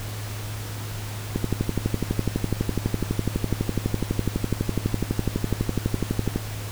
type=click train; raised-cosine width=3 ms; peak=-9 dBFS; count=61; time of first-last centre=1.36-6.36 s; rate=12 Hz; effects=added 105 Hz sine -31 dBFS peak until 6.71 s + pink hiss -37 dBFS RMS until 6.71 s